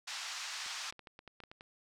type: band-pass noise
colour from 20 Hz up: white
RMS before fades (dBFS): -42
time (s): 0.07-0.91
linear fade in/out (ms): 10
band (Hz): 850 to 6300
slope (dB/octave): 24
type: clicks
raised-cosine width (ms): 0.3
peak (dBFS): -34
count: 10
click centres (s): 0.663 / 0.925 / 0.993 / 1.072 / 1.191 / 1.277 / 1.403 / 1.437 / 1.515 / 1.609
effects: none